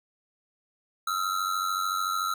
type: ring-modulated tone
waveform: square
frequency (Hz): 1318.5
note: E6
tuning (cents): 0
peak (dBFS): -24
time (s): 1.07-2.34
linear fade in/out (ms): 5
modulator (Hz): 46.8
effects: none